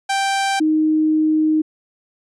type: tone pair in turn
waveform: sawtooth / sine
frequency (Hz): 784 / 311.1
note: G5 / D#4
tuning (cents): 0 / 0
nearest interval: octave + major third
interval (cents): 1600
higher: first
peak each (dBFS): -13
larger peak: neither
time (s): 0.09-0.6 / 0.6-1.62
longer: second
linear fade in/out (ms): 10
effects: resampled to 22050 Hz